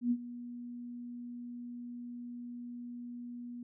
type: tone with ADSR envelope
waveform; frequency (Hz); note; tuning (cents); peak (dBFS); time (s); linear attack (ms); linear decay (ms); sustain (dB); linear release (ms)
sine; 241.6; B3; -38; -25; 0.01-3.63; 100; 58; -16; 3
effects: none